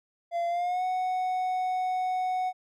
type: tone with pitch glide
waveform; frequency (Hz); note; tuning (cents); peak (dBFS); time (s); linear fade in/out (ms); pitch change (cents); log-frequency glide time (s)
triangle; 686 to 739.5; F5 to F#5; -31 to -1; -24; 0.31-2.53; 50; +130; 0.48-0.84
effects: none